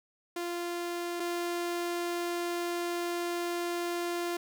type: tone pair in turn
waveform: sawtooth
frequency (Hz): 346.9 / 346.9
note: F4 / F4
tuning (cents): -12 / -12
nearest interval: unison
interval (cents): 0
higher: neither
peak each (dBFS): -29 / -27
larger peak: second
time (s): 0.36-1.2 / 1.2-4.37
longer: second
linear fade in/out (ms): 5
effects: none